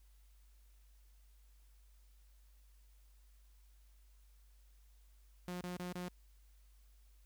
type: tone bursts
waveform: sawtooth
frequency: 178.9 Hz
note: F3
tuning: 42 cents sharp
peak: -37 dBFS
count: 4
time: 5.48-6.084 s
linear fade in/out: 0 ms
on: 130 ms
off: 28 ms
effects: added 50 Hz sine -61 dBFS peak until 7.25 s + white hiss -75 dBFS RMS until 7.25 s